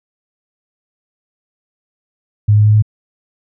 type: tone with pitch steps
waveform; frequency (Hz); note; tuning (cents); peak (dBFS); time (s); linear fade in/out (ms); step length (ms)
sine; 104.7 / 105.49 / 106.28 / 107.09; G#2 / G#2 / G#2 / A2; +15 / +28 / +40 / -46; -6; 2.48-2.824; 10; 86
effects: none